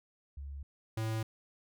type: tone pair in turn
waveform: sine / square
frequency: 69.9 / 110.96 Hz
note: C#2 / A2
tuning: +15 / +15 cents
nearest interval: minor sixth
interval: 800 cents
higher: second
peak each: -40 / -33 dBFS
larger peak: second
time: 0.37-0.63 / 0.97-1.23 s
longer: neither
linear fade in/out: 5 ms
effects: none